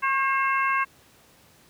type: harmonic tone with a mistuned harmonic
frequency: 535 Hz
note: C5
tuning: 38 cents sharp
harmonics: 2 / 3 / 4 / 5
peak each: -23 / -27 / -29 / -31 dBFS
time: 0.02-0.85 s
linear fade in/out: 20 ms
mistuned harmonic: 2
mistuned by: +27 cents
effects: pink hiss -56 dBFS RMS until 1.69 s + high-pass 80 Hz 12 dB/octave